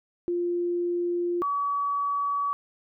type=tone pair in turn; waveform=sine; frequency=349.2 / 1137.8 Hz; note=F4 / C#6; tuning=0 / +45 cents; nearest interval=octave + minor sixth; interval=2045 cents; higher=second; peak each=-24 dBFS; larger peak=neither; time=0.28-1.42 / 1.42-2.53 s; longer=first; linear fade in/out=0 ms; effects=none